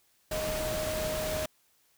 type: tone in noise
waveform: sine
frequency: 622.3 Hz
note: D#5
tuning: in tune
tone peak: -32 dBFS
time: 0.31-1.46 s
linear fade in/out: 5 ms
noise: pink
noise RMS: -35 dBFS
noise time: 0.31-1.46 s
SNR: 0 dB
effects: white hiss -68 dBFS RMS until 1.97 s